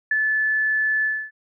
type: tone with ADSR envelope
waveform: sine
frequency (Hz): 1737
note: A6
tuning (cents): -23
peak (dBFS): -16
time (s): 0.11-1.31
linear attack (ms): 4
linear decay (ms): 31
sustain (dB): -2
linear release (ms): 270
effects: none